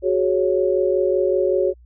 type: chord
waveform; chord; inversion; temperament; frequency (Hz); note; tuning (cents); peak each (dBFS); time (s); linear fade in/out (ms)
sine; F# suspended second; none; equal; 370 / 415.3 / 554.4; F#4 / G#4 / C#5; 0 / 0 / 0; -19 / -22 / -20; 0.02-1.74; 50
effects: added 60 Hz sine -45 dBFS peak until 1.85 s